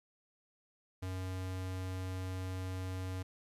square tone, 93 Hz, F#2, 9 cents sharp, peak -38 dBFS, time 1.02-3.23 s, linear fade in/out 10 ms, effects resampled to 32000 Hz + 12-bit

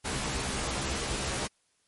pink noise with comb filter, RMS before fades -32 dBFS, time 0.04-1.48 s, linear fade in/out 20 ms, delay 15 ms, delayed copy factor +0.9, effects white hiss -71 dBFS RMS until 1.87 s + MP3 48 kbps

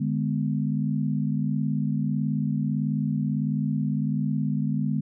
sine chord, G# diminished, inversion second, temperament just, 149.51 / 207.7 / 249.2 Hz, D3 / G#3 / B3, +31 / 0 / +16 cents, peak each -26 / -27 / -29 dBFS, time 0-5.01 s, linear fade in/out 10 ms, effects none

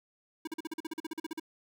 square tone bursts, 320 Hz, D#4, 49 cents sharp, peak -35 dBFS, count 15, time 0.45-1.398 s, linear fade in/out 5 ms, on 24 ms, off 42 ms, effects none

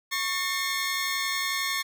20% pulse tone cluster, 1105 / 1801 / 2139 Hz, C#6 / A6 / C7, -6 / +40 / +38 cents, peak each -26 dBFS, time 0.11-1.83 s, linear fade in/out 20 ms, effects none

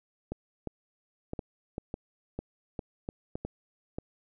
clicks, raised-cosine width 2 ms, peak -21 dBFS, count 12, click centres 0.32 / 0.673 / 1.334 / 1.392 / 1.781 / 1.941 / 2.39 / 2.792 / 3.089 / 3.355 / 3.45 / 3.985 s, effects none

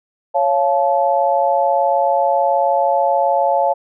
sine chord, Db augmented, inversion none, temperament just, 554.4 / 693 / 866.2 Hz, Db5 / F5 / A5, 0 / -14 / -27 cents, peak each -17 dBFS, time 0.34-3.74 s, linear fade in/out 20 ms, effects none

